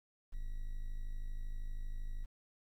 triangle tone, 26.36 Hz, G#0, 27 cents sharp, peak -35 dBFS, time 0.32-2.26 s, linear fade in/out 20 ms, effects 11-bit

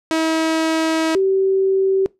sawtooth / sine tone pair in turn, 321.3 / 384.7 Hz, E4 / G4, -44 / -33 cents, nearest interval minor third, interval 311 cents, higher second, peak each -12 / -13 dBFS, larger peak first, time 0.11-1.15 / 1.15-2.06 s, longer first, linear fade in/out 0 ms, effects noise-tail reverb RT60 0.2 s tail -21 dB re dry + low-pass 8000 Hz 12 dB/octave

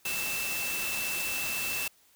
sine tone in noise, 2656 Hz, E7, 12 cents sharp, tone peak -33 dBFS, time 0.05-1.88 s, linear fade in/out 5 ms, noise white, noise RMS -34 dBFS, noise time 0.05-1.88 s, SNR -2 dB, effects white hiss -63 dBFS RMS until 2.15 s

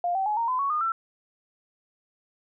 sine tone with pitch steps, 702 / 770 / 844.5 / 926.3 / 1016 / 1114.4 / 1222.3 / 1340.6 Hz, F5 / G5 / G#5 / A#5 / B5 / C#6 / D#6 / E6, +9 / -31 / +29 / -11 / +49 / +9 / -31 / +29 cents, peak -23 dBFS, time 0.04-0.92 s, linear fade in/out 2 ms, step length 110 ms, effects none

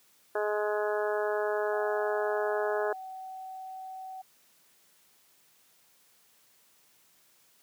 harmonic tone, 210 Hz, G#3, 19 cents sharp, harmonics 2 / 3 / 4 / 5 / 6 / 7 / 8, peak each -30 / -32 / -37 / -40 / -41 / -40 / -40 dBFS, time 0.35-2.93 s, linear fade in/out 5 ms
sine tone, 756 Hz, F#5, 37 cents sharp, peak -39 dBFS, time 1.72-4.22 s, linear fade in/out 10 ms
effects white hiss -64 dBFS RMS until 7.62 s + high-pass 100 Hz 12 dB/octave

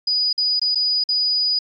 sine tone with dropouts, 4940 Hz, D#8, 13 cents flat, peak -16 dBFS, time 0.07-1.59 s, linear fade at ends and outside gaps 5 ms, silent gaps 0.329-0.378 / 0.596-0.615 / 0.748-0.755 / 1.039-1.088 s, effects MP3 96 kbps

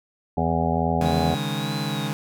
harmonic tone, 82.5 Hz, E2, 2 cents sharp, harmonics 1 / 2 / 3 / 5 / 6 / 7 / 8 / 9 / 10, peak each -28 / -25 / -27 / -30 / -34 / -31 / -33 / -27 / -29 dBFS, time 0.37-1.35 s, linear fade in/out 5 ms
sawtooth chord, C# suspended second, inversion none, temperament just, 138.59 / 155.92 / 207.9 Hz, C#3 / D#3 / G#3, 0 / +4 / +2 cents, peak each -25 dBFS, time 1.01-2.13 s, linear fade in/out 0 ms
sine tone with vibrato, 3858 Hz, B7, 41 cents flat, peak -34 dBFS, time 1.05-2.08 s, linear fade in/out 10 ms, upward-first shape sine, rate 1.7 Hz, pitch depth 72 cents each way
effects none

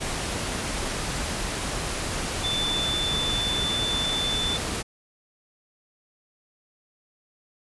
sine tone in noise, 3520 Hz, A7, in tune, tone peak -25 dBFS, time 2.43-4.58 s, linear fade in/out 20 ms, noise pink, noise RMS -29 dBFS, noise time 0-4.83 s, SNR +1 dB, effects resampled to 24000 Hz

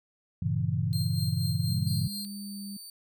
sine chord, G diminished seventh, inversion none, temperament equal, 98 / 116.54 / 138.59 / 164.81 Hz, G2 / Bb2 / Db3 / Fb3, 0 / 0 / 0 / 0 cents, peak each -31 dBFS, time 0.42-2.08 s, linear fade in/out 5 ms
sawtooth tone with tremolo, 4186 Hz, C8, in tune, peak -32 dBFS, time 0.93-2.25 s, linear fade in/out 0 ms, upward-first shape sine, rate 4.2 Hz, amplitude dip 55%
sine tone with vibrato, 201.8 Hz, G#3, 49 cents flat, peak -37 dBFS, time 1.68-2.77 s, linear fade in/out 5 ms, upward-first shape sine, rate 1.8 Hz, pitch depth 8 cents each way
20% pulse tone, 4580 Hz, D8, 44 cents flat, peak -37 dBFS, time 1.87-2.9 s, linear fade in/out 2 ms
effects none

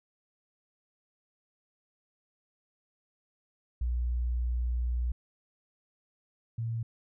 sine tone pair in turn, 60.4 / 114.65 Hz, B1 / A#2, -38 / -28 cents, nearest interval major seventh, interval 1110 cents, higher second, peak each -27 / -30 dBFS, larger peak first, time 3.81-5.12 / 6.58-6.83 s, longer first, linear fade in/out 5 ms, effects none

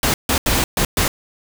pink noise bursts at uneven times, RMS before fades -17 dBFS, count 5, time 0.03-0.14 / 0.29-0.38 / 0.46-0.64 / 0.77-0.85 / 0.97-1.08 s, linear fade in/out 2 ms, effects none

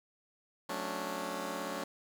10% pulse chord, D major seventh, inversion first, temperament just, 183.54 / 220.2 / 275.3 / 293.7 Hz, F#3 / A3 / C#4 / D4, -14 / +2 / -12 / 0 cents, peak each -34 dBFS, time 0.69-1.84 s, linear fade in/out 5 ms, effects 9-bit

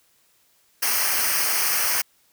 white noise with comb filter, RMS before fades -22 dBFS, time 0.82-2.02 s, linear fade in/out 10 ms, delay 0.27 ms, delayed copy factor -0.8, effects white hiss -62 dBFS RMS until 2.32 s

